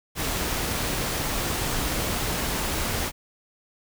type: noise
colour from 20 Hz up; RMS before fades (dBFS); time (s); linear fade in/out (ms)
pink; -27; 0.15-3.12; 50
effects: none